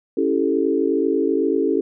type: chord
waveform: sine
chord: A dominant seventh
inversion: first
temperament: equal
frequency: 277.2 / 329.6 / 392 / 440 Hz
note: C#4 / E4 / G4 / A4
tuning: 0 / 0 / 0 / 0 cents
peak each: -22 dBFS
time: 0.17-1.81 s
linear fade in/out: 5 ms
effects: none